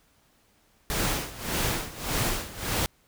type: noise with tremolo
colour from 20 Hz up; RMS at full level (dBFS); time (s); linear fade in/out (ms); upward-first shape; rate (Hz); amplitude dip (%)
pink; -26; 0.9-2.86; 0; sine; 1.7; 85
effects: pink hiss -64 dBFS RMS until 3.07 s